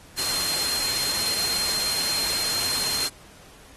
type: tone in noise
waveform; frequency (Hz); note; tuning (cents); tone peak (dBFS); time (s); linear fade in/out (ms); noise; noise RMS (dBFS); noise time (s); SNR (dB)
sine; 4186; C8; 0; -26; 0.17-3.09; 20; white; -27; 0.17-3.09; -2
effects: pink hiss -50 dBFS RMS until 3.76 s + AAC 32 kbps